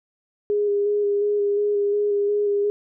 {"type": "tone with vibrato", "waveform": "sine", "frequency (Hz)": 409.9, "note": "G#4", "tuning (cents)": -23, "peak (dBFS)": -18, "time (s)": [0.5, 2.7], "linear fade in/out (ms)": 0, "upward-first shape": "square", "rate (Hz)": 2.8, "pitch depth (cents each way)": 16, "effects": []}